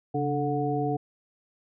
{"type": "harmonic tone with a mistuned harmonic", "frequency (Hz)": 146.1, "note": "D3", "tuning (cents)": -9, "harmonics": [1, 2, 3, 5], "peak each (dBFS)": [-30, -30, -30, -30], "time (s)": [0.14, 0.97], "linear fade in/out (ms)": 10, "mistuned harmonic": 1, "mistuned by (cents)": -96, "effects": []}